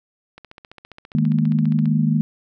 click train, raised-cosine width 0.3 ms, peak -24 dBFS, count 23, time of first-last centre 0.38-1.857 s, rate 14.9 Hz
sine chord, D# suspended fourth, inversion none, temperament equal with one note detuned, 155.56 / 207.7 / 232.4 Hz, D#3 / G#3 / A#3, 0 / 0 / -5 cents, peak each -18 / -21 / -20 dBFS, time 1.15-2.21 s, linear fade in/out 0 ms
effects none

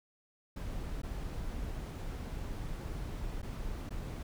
brown noise with dropouts, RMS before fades -39 dBFS, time 0.56-4.23 s, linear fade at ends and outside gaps 5 ms, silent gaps 1.019-1.032 / 3.419-3.428 / 3.893-3.906 s, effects none

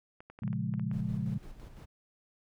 clicks, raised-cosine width 0.5 ms, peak -34 dBFS, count 9, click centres 0.205 / 0.3 / 0.389 / 0.435 / 0.478 / 0.53 / 0.739 / 0.796 / 0.914 s
sine chord, Bb minor seventh, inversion none, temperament equal, 116.54 / 138.59 / 174.61 / 207.7 Hz, Bb2 / Db3 / F3 / Ab3, 0 / 0 / 0 / 0 cents, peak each -36 dBFS, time 0.42-1.38 s, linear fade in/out 5 ms
brown noise with tremolo, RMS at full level -46 dBFS, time 0.92-1.86 s, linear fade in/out 20 ms, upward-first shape square, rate 5.9 Hz, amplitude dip 45%
effects none

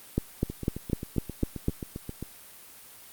two click trains, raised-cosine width 3 ms, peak -11 / -21 dBFS, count 7 / 14, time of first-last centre 0.18-1.684 / 0.5-2.226 s, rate 3.99 / 7.53 Hz, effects white hiss -49 dBFS RMS until 3.12 s + Opus 32 kbps

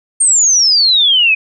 sine exponential sweep, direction down, 8770 to 2489 Hz, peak -7 dBFS, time 0.2-1.35 s, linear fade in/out 10 ms, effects none

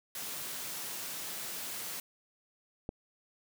white high-pass noise, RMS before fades -40 dBFS, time 0.15-2 s, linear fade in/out 2 ms, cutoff 110 Hz, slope 48 dB/octave
click, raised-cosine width 2 ms, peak -23 dBFS, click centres 2.891 s
effects none

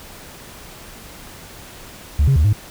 sine tone with pitch steps, 73 / 135.7 / 75.8 / 104.6 Hz, D2 / C#3 / D#2 / G#2, -10 / -36 / -45 / +13 cents, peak -9 dBFS, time 2.19-2.53 s, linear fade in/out 5 ms, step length 85 ms, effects tanh soft clip ceiling -9 dBFS + pink hiss -39 dBFS RMS until 2.7 s

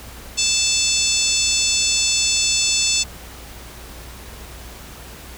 harmonic tone, 880 Hz, A5, in tune, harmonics 3 / 4 / 5 / 6 / 7 / 8 / 9, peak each -24 / -24 / -24 / -24 / -24 / -24 / -24 dBFS, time 0.37-3.04 s, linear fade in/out 20 ms, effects added 60 Hz sine -39 dBFS peak until 5.37 s + pink hiss -39 dBFS RMS until 5.37 s

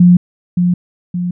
sine tone with echo, 177.3 Hz, F3, 26 cents sharp, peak -3 dBFS, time 0-0.17 s, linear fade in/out 5 ms, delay 570 ms, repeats 2, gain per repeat -6 dB, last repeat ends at 1.31 s, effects none

